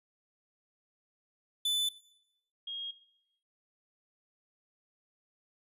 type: tone pair in turn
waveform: 45% pulse / sine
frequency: 3501 / 3261 Hz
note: A7 / G#7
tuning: -9 / -32 cents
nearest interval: minor second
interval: 123 cents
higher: first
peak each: -28 / -37 dBFS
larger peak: first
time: 1.65-1.89 / 2.67-2.91 s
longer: neither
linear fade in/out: 5 ms
effects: noise-tail reverb RT60 0.8 s tail -18 dB re dry + resampled to 32000 Hz